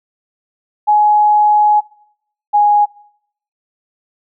sine tone pair in turn, 840 / 828.9 Hz, G#5 / G#5, +19 / -4 cents, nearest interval unison, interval 23 cents, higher first, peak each -7 dBFS, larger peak neither, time 0.87-1.81 / 2.53-2.86 s, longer first, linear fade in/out 20 ms, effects noise-tail reverb RT60 0.7 s tail -22 dB re dry

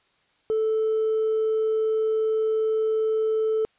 triangle tone with hard clipping, 438.7 Hz, A4, 5 cents flat, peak -20 dBFS, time 0.5-3.65 s, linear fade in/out 0 ms, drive 2 dB, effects white hiss -65 dBFS RMS until 3.78 s + resampled to 8000 Hz

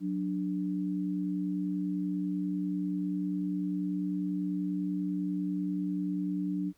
sine tone pair together, 183.53 / 293.7 Hz, F#3 / D4, -14 / 0 cents, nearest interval minor sixth, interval 814 cents, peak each -32 / -32 dBFS, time 0-6.73 s, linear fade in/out 50 ms, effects pink hiss -69 dBFS RMS until 6.77 s

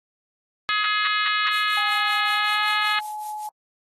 harmonic tone, 421.1 Hz, G#4, 24 cents sharp, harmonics 3 / 4 / 5 / 6 / 7 / 8 / 9 / 10, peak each -24 / -26 / -28 / -30 / -31 / -32 / -33 / -34 dBFS, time 0.69-2.99 s, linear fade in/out 0 ms
violet noise with tremolo, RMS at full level -36 dBFS, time 1.52-3.48 s, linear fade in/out 10 ms, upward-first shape sine, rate 5.3 Hz, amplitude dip 80%
sine tone with pitch glide, 819 to 849.4 Hz, G#5 to G#5, -24 to +39 cents, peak -29 dBFS, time 1.77-3.49 s, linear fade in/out 2 ms, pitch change +63 cents, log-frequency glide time 2.3-2.68 s
effects AAC 32 kbps

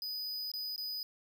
square tone with dropouts, 4978 Hz, D#8, in tune, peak -37 dBFS, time 0.02-1.03 s, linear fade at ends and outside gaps 1 ms, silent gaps 0.516-0.537 / 0.761-0.779 s, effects none

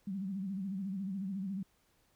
sine tone with vibrato, 193 Hz, G3, 27 cents flat, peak -35 dBFS, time 0.07-1.63 s, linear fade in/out 5 ms, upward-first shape sine, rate 14 Hz, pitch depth 95 cents each way, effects pink hiss -72 dBFS RMS until 2.15 s

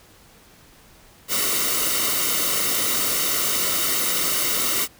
white noise with comb filter, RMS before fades -22 dBFS, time 1.28-4.88 s, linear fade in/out 50 ms, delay 1.2 ms, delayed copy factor -0.65, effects pink hiss -51 dBFS RMS until 4.99 s

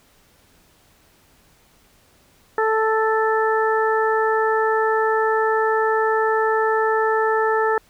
harmonic tone, 440 Hz, A4, in tune, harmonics 1 / 2 / 3 / 4, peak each -19 / -22 / -24 / -25 dBFS, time 2.58-7.78 s, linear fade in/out 2 ms, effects pink hiss -56 dBFS RMS until 7.89 s

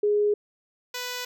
sine / 5% pulse tone pair in turn, 415.3 / 495 Hz, G#4 / B4, 0 / +4 cents, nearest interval minor third, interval 304 cents, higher second, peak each -19 dBFS, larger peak neither, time 0.03-0.34 / 0.94-1.25 s, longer neither, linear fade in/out 5 ms, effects none

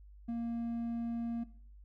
sine tone with hard clipping, 233.1 Hz, A#3, in tune, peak -35 dBFS, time 0.28-1.44 s, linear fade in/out 10 ms, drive 3 dB, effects noise-tail reverb RT60 0.5 s tail -17 dB re dry + added 50 Hz sine -52 dBFS peak until 1.84 s

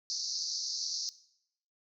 pink band-pass noise, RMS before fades -36 dBFS, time 0.1-1.09 s, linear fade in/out 0 ms, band 4300 to 6200 Hz, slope 96 dB/octave, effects noise-tail reverb RT60 0.7 s tail -17 dB re dry

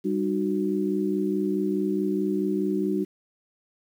sine tone cluster, 197.4 / 304.5 / 369.2 Hz, G3 / D#4 / F#4, +12 / -37 / -4 cents, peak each -27 dBFS, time 0.04-3.05 s, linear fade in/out 20 ms, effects 9-bit

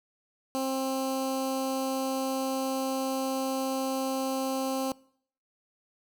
15% pulse tone with notch filter, 265.2 Hz, C4, 23 cents sharp, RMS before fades -30 dBFS, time 0.55-4.92 s, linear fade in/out 0 ms, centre 2000 Hz, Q 0.81, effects noise-tail reverb RT60 0.6 s tail -23 dB re dry

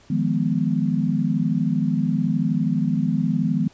sine chord, F half-diminished seventh, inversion third, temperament equal, 155.56 / 174.61 / 207.7 / 246.9 Hz, Eb3 / F3 / Ab3 / Cb4, 0 / 0 / 0 / 0 cents, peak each -24 dBFS, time 0.1-3.68 s, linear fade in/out 5 ms, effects pink hiss -53 dBFS RMS until 3.73 s + resampled to 16000 Hz

